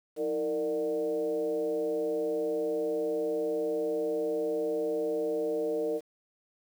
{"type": "tone with frequency modulation", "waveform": "sine", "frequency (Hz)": 460, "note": "A#4", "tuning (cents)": -23, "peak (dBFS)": -27, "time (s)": [0.16, 6.01], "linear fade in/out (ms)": 50, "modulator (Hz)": 140, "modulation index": 0.91, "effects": ["high-pass 200 Hz 12 dB/octave", "9-bit"]}